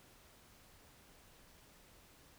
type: silence
effects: pink hiss -63 dBFS RMS until 2.38 s